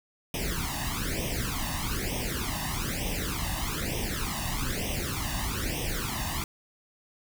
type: noise with flanger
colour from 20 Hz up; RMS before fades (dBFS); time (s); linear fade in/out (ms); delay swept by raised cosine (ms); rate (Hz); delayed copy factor
pink; -31; 0.34-6.44; 2; 0.34 to 1.1; 1.1; +0.9
effects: none